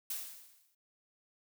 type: noise with exponential decay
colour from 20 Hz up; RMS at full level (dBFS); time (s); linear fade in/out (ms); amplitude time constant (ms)
blue; -36; 0.1-0.75; 5; 140
effects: noise-tail reverb RT60 0.1 s tail -26 dB re dry